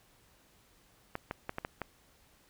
clicks, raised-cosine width 0.5 ms, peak -20 dBFS, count 6, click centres 1.154 / 1.311 / 1.494 / 1.584 / 1.649 / 1.817 s, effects pink hiss -65 dBFS RMS until 2.49 s

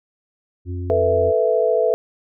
harmonic tone, 89.5 Hz, F2, 43 cents sharp, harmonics 1 / 3 / 4, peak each -24 / -34 / -36 dBFS, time 0.65-1.33 s, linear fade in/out 50 ms
sine chord, A suspended second, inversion none, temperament equal, 440 / 493.9 / 659.3 Hz, A4 / B4 / E5, 0 / 0 / 0 cents, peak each -19 dBFS, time 0.9-1.94 s, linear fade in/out 0 ms
effects none

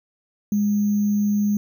sine tone with sample-and-hold, 206.1 Hz, G#3, 13 cents flat, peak -17 dBFS, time 0.52-1.57 s, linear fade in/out 2 ms, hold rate 6300 Hz, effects none

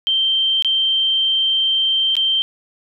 sine tone with dropouts, 3136 Hz, G7, in tune, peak -14 dBFS, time 0.07-2.42 s, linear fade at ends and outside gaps 0 ms, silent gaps 0.624-0.647 / 2.154-2.167 s, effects none

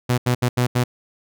sawtooth tone bursts at uneven times, 123.47 Hz, B2, in tune, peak -12 dBFS, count 5, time 0.09-0.18 / 0.26-0.35 / 0.42-0.49 / 0.57-0.67 / 0.75-0.84 s, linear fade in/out 10 ms, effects none

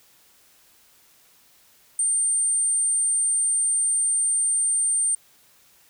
sine tone, 8870 Hz, C#9, in tune, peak -19 dBFS, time 1.99-5.15 s, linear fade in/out 2 ms, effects white hiss -57 dBFS RMS until 5.89 s

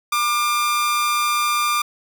sawtooth tone with amplitude modulation, 1195 Hz, D6, 30 cents sharp, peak -12 dBFS, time 0.12-1.82 s, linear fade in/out 5 ms, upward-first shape sine, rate 240 Hz, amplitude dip 40%, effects none

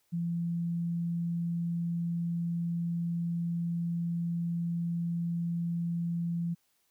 sine tone, 170 Hz, F3, 46 cents flat, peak -29 dBFS, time 0.12-6.55 s, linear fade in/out 20 ms, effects white hiss -73 dBFS RMS until 6.9 s

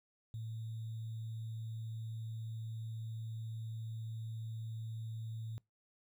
sine tone with sample-and-hold, 111.8 Hz, A2, 28 cents sharp, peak -40 dBFS, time 0.34-5.58 s, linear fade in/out 0 ms, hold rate 3675 Hz, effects noise-tail reverb RT60 0.2 s tail -24 dB re dry

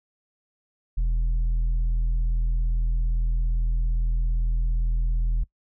sine tone with tanh clipping, 41.2 Hz, E1, in tune, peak -21 dBFS, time 0.97-5.44 s, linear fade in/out 10 ms, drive 4 dB, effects noise-tail reverb RT60 0.1 s tail -21 dB re dry

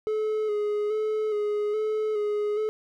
triangle tone with vibrato, 424.3 Hz, G#4, 37 cents sharp, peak -22 dBFS, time 0.07-2.69 s, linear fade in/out 0 ms, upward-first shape square, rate 1.2 Hz, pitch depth 28 cents each way, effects none

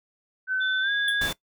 sine tone with pitch glide, 1521 to 1649.1 Hz, F#6 to G#6, +47 to -13 cents, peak -23 dBFS, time 0.47-1.3 s, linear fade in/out 50 ms, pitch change +140 cents, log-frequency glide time 0.81-0.91 s
sine tone, 3520 Hz, A7, in tune, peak -29 dBFS, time 0.6-1.33 s, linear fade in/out 20 ms
square tone with exponential decay, 3410 Hz, G#7, 45 cents sharp, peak -23 dBFS, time 1.08-1.19 s, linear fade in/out 2 ms, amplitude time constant 23 ms
pink noise, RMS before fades -32 dBFS, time 1.21-1.33 s, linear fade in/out 5 ms
effects noise-tail reverb RT60 0.1 s tail -20 dB re dry

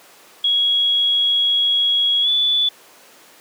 sine tone with pitch glide, 3322 to 3465 Hz, G#7 to A7, 0 to -27 cents, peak -14 dBFS, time 0.44-2.69 s, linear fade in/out 5 ms, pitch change +73 cents, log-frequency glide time 2.22-2.29 s, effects pink hiss -46 dBFS RMS until 3.4 s + high-pass 400 Hz 12 dB/octave

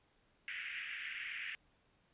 pink band-pass noise, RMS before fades -44 dBFS, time 0.48-1.55 s, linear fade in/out 0 ms, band 1700 to 2800 Hz, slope 48 dB/octave, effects pink hiss -73 dBFS RMS until 2.13 s + resampled to 8000 Hz

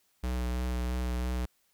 square tone with vibrato, 61.74 Hz, B1, in tune, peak -30 dBFS, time 0.23-1.46 s, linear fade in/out 10 ms, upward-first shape sine, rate 3 Hz, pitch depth 19 cents each way, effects white hiss -71 dBFS RMS until 1.73 s

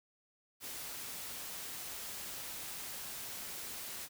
white noise, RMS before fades -44 dBFS, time 0.6-4.09 s, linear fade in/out 50 ms, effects none

